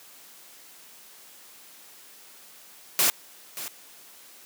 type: noise with echo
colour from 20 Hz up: white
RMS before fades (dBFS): -21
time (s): 2.99-3.1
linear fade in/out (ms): 0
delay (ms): 580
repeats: 1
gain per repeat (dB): -14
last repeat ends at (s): 3.68
effects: white hiss -50 dBFS RMS until 4.45 s + high-pass 200 Hz 12 dB/octave